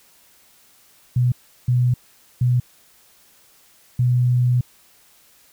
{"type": "tone bursts at uneven times", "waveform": "sine", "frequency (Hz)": 123.8, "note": "B2", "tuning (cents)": 5, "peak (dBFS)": -14, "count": 4, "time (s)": [[1.16, 1.32], [1.68, 1.94], [2.41, 2.6], [3.99, 4.61]], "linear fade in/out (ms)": 5, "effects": ["white hiss -54 dBFS RMS until 5.52 s"]}